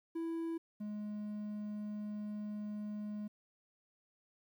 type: tone pair in turn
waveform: triangle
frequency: 330.3 / 209.5 Hz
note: E4 / G#3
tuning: +4 / +15 cents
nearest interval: minor sixth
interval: 789 cents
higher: first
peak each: -34 / -37 dBFS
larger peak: first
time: 0.15-0.58 / 0.8-3.28 s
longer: second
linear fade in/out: 10 ms
effects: 12-bit